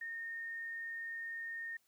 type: tone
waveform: sine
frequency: 1836 Hz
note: A#6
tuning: 27 cents flat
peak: -40 dBFS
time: 0.01-1.77 s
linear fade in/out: 5 ms
effects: white hiss -75 dBFS RMS until 1.87 s + high-pass 60 Hz 12 dB/octave